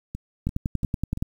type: two click trains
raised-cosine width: 5 ms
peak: -19 / -12 dBFS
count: 4 / 9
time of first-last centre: 0.15-1.174 / 0.47-1.225 s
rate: 2.93 / 10.6 Hz
effects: 8-bit